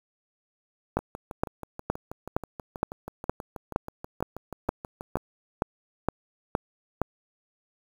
two click trains, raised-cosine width 1 ms, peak -9 / -22 dBFS, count 14 / 27, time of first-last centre 0.97-7.017 / 0.99-5.17 s, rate 2.15 / 6.22 Hz, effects 7-bit

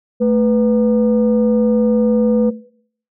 sine tone pair together, 220 / 493.6 Hz, A3 / B4, 0 / -1 cents, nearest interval octave + major second, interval 1399 cents, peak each -13 dBFS, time 0.2-2.51 s, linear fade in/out 20 ms, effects noise-tail reverb RT60 0.6 s tail -19 dB re dry + tanh soft clip ceiling -6 dBFS

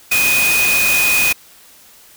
sine tone in noise, 2489 Hz, D#7, in tune, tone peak -13 dBFS, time 0.11-1.33 s, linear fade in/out 10 ms, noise white, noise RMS -18 dBFS, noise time 0.11-1.33 s, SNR +2 dB, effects white hiss -45 dBFS RMS until 2.16 s

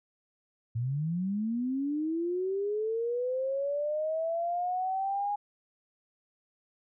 sine linear sweep, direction up, 110.9 to 827 Hz, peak -28 dBFS, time 0.75-5.36 s, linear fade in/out 10 ms, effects none

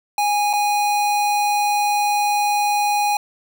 square tone with dropouts, 825 Hz, G#5, 12 cents flat, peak -17 dBFS, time 0.18-3.17 s, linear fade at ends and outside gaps 2 ms, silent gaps 0.531-0.535 s, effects none

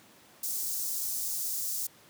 white high-pass noise, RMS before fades -33 dBFS, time 0.43-1.87 s, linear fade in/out 5 ms, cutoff 5400 Hz, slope 24 dB/octave, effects pink hiss -57 dBFS RMS until 2.09 s + high-pass 150 Hz 12 dB/octave

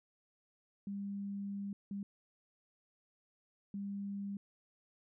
sine tone bursts at uneven times, 199.9 Hz, G3, 34 cents sharp, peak -38 dBFS, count 3, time 0.87-1.73 / 1.91-2.03 / 3.74-4.37 s, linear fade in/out 2 ms, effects none

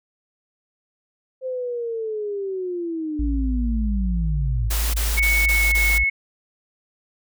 sine linear sweep, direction down, 523.3 to 103.83 Hz, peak -24 dBFS, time 1.41-4.71 s, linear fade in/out 50 ms
sine tone, 55 Hz, A1, in tune, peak -20 dBFS, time 3.19-6.04 s, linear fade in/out 5 ms
white noise bursts, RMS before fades -27 dBFS, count 5, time 4.7-5.984 s, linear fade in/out 10 ms, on 240 ms, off 21 ms
sine tone with pitch glide, 2217 to 2193 Hz, C#7 to C#7, 0 to -19 cents, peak -17 dBFS, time 5.17-6.1 s, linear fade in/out 10 ms, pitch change -19 cents, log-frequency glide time 5.33-5.75 s
effects none

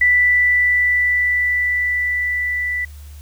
sine tone with level ramp, 1975.5 Hz, B6, in tune, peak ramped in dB -10 to -19 dBFS, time 0.01-2.85 s, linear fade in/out 5 ms, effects added 73 Hz sine -34 dBFS peak until 3.21 s + white hiss -49 dBFS RMS until 3.21 s

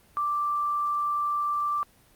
sine tone with quantisation, 1174.7 Hz, D6, in tune, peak -24 dBFS, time 0.17-1.83 s, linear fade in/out 0 ms, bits 9, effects pink hiss -59 dBFS RMS until 2.15 s + Opus 32 kbps

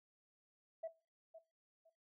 sine tone with echo, 654 Hz, E5, 14 cents flat, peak -39 dBFS, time 0.83-0.88 s, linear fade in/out 10 ms, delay 510 ms, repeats 2, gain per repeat -13 dB, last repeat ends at 1.9 s, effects noise-tail reverb RT60 0.3 s tail -18 dB re dry + tanh soft clip ceiling -36 dBFS

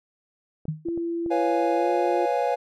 clicks, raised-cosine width 2 ms, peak -25 dBFS, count 4, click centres 0.654 / 0.886 / 0.976 / 1.262 s
sine tone with exponential decay, 155.56 Hz, D#3, in tune, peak -21 dBFS, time 0.68-0.88 s, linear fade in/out 5 ms, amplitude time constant 42 ms
sine tone with pitch glide, 337.8 to 350.9 Hz, E4 to F4, +42 to +8 cents, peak -25 dBFS, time 0.85-2.26 s, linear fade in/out 10 ms, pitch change +66 cents, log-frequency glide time 1.75-1.9 s
triangle chord, C# dominant seventh, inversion third, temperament equal, 493.9 / 554.4 / 698.5 / 830.6 Hz, B4 / C#5 / E#5 / G#5, 0 / 0 / 0 / 0 cents, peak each -25 dBFS, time 1.3-2.56 s, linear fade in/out 20 ms
effects none

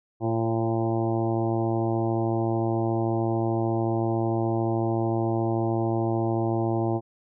harmonic tone with a mistuned harmonic, 113.6 Hz, A#2, 44 cents flat, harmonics 1 / 2 / 3 / 4 / 5 / 6 / 7 / 8 / 9, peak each -27 / -32 / -26 / -39 / -35 / -33 / -34 / -39 / -44 dBFS, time 0.2-7.01 s, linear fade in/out 50 ms, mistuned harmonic 5, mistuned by -16 cents, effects none

